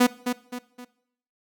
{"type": "tone with echo", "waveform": "sawtooth", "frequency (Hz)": 246.9, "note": "B3", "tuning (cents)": 0, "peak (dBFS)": -11, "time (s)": [0, 0.07], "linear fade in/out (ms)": 10, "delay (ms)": 260, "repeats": 3, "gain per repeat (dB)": -8, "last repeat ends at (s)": 0.85, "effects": ["noise-tail reverb RT60 0.7 s tail -19 dB re dry"]}